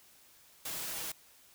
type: noise with comb filter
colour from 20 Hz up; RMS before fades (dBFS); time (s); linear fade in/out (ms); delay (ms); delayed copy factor
white; -39; 0.65-1.12; 5; 6.2; +0.5
effects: white hiss -61 dBFS RMS until 1.54 s